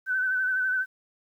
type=tone with vibrato; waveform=sine; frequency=1519 Hz; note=F#6; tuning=45 cents sharp; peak=-23 dBFS; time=0.06-0.86 s; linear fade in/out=50 ms; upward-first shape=sine; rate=12 Hz; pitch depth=36 cents each way; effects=10-bit